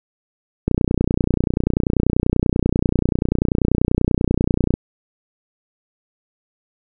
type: click train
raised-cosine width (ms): 3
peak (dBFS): -3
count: 124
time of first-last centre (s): 0.68-4.739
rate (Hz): 30.3
effects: none